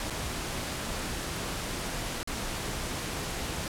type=noise with dropouts; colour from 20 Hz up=pink; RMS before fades=-34 dBFS; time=0-3.68 s; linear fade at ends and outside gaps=1 ms; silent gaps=0.1-0.105 / 2.231-2.274 s; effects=low-pass 11000 Hz 12 dB/octave